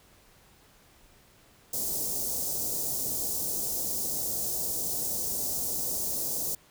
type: band-stop noise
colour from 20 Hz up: white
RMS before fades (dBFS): -31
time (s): 1.73-6.55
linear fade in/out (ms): 5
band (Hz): 690 to 5500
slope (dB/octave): 24
effects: pink hiss -59 dBFS RMS until 6.7 s